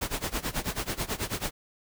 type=noise with tremolo; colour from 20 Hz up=pink; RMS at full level=-29 dBFS; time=0.01-1.51 s; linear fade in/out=10 ms; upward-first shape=sine; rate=9.2 Hz; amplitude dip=90%; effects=none